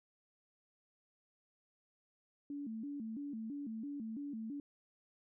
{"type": "tone with vibrato", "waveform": "sine", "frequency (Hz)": 252.1, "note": "B3", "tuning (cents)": 36, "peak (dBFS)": -40, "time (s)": [2.5, 4.6], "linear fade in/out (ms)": 2, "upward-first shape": "square", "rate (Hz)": 3, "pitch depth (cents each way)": 220, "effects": []}